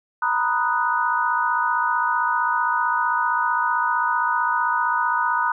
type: chord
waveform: sine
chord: B major seventh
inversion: third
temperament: equal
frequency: 932.3 / 987.8 / 1244.5 / 1480 Hz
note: A#5 / B5 / D#6 / F#6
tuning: 0 / 0 / 0 / 0 cents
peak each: -24 dBFS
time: 0.22-5.52 s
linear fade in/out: 5 ms
effects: none